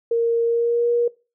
sine tone with pitch glide, 464.5 to 475.6 Hz, A#4 to A#4, -6 to +35 cents, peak -16 dBFS, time 0.11-1.08 s, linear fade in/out 5 ms, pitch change +41 cents, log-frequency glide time 0.44-0.9 s, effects noise-tail reverb RT60 0.3 s tail -21 dB re dry

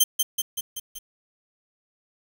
10% pulse tone with echo, 3136 Hz, G7, in tune, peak -6 dBFS, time 0-0.04 s, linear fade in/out 10 ms, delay 190 ms, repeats 5, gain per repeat -4 dB, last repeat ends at 0.99 s, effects 7-bit

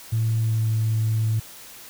sine tone with pitch glide, 112.5 to 110.5 Hz, A2 to A2, +39 to +8 cents, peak -18 dBFS, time 0.12-1.4 s, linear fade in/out 10 ms, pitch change -31 cents, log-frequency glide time 0.28-0.74 s, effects tanh soft clip ceiling -15 dBFS + white hiss -43 dBFS RMS until 1.89 s

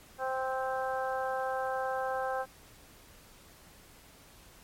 harmonic tone, 261.6 Hz, C4, in tune, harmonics 2 / 3 / 4 / 5 / 6, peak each -34 / -34 / -40 / -41 / -40 dBFS, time 0.18-2.46 s, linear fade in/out 50 ms, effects pink hiss -56 dBFS RMS until 4.63 s + MP3 64 kbps

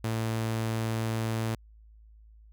sawtooth tone, 112.5 Hz, A2, 39 cents sharp, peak -24 dBFS, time 0.04-1.55 s, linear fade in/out 5 ms, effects added 54 Hz sine -51 dBFS peak until 2.52 s

